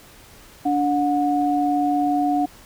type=tone pair together; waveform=sine; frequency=290.4 / 727 Hz; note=D4 / F#5; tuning=-19 / -31 cents; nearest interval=octave + major third; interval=1588 cents; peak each=-20 dBFS; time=0.65-2.46 s; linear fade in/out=10 ms; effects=pink hiss -47 dBFS RMS until 2.65 s